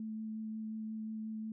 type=tone with vibrato; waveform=sine; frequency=218.7 Hz; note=A3; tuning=10 cents flat; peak=-38 dBFS; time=0-1.52 s; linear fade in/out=2 ms; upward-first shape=sine; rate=5.6 Hz; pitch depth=9 cents each way; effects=none